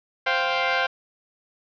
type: chord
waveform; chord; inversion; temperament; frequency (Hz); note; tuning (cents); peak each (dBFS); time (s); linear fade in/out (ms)
15% pulse; C suspended fourth; none; equal; 523.3 / 698.5 / 784; C5 / F5 / G5; 0 / 0 / 0; -19; 0.26-0.87; 10
effects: resampled to 11025 Hz + 7-bit